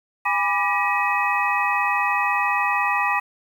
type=tone cluster; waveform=sine; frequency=817 / 991 / 1181 / 1916 / 2532 Hz; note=G#5 / B5 / D6 / A#6 / D#7; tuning=-29 / +6 / +9 / +47 / +30 cents; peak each=-25 dBFS; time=0.25-3.2 s; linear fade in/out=10 ms; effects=8-bit